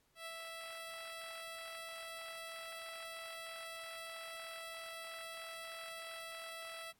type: tone with ADSR envelope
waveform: 10% pulse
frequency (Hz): 659.3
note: E5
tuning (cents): 0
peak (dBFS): -35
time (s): 0.15-6.93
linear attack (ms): 110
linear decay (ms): 43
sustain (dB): -2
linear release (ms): 28
effects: pink hiss -75 dBFS RMS until 6.99 s + AAC 64 kbps